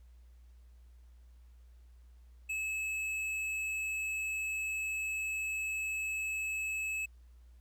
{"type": "tone with hard clipping", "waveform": "triangle", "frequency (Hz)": 2594, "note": "E7", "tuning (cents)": -28, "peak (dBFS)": -35, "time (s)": [2.49, 7.06], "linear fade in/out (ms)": 10, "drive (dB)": 12, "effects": ["added 60 Hz sine -54 dBFS peak until 7.6 s", "pink hiss -75 dBFS RMS until 7.6 s"]}